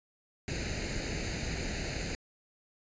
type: noise with comb filter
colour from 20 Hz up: pink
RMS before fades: -35 dBFS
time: 0.48-2.15 s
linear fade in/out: 0 ms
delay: 0.45 ms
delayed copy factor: +0.8
effects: resampled to 16000 Hz